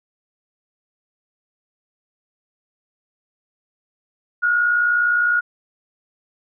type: tone pair together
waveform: sine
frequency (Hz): 1379 / 1438.9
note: F6 / F#6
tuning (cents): -22 / -49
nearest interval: minor second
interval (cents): 73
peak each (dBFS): -25 / -15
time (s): 4.42-5.41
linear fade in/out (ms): 20
effects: none